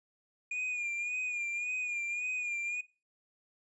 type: tone with vibrato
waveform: triangle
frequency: 2437 Hz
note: D#7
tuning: 37 cents flat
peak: -31 dBFS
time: 0.51-2.81 s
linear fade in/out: 5 ms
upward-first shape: sine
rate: 1.8 Hz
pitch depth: 50 cents each way
effects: noise-tail reverb RT60 0.3 s tail -20 dB re dry + resampled to 22050 Hz